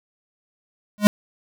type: tone with exponential growth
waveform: square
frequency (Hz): 207.7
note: G#3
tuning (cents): 0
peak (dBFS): -5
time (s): 0.98-1.07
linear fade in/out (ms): 0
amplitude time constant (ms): 18
effects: none